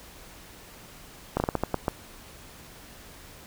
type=slowing click train; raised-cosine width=1 ms; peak=-10 dBFS; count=8; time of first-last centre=1.37-1.882 s; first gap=30 ms; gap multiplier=1.29; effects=pink hiss -48 dBFS RMS until 3.46 s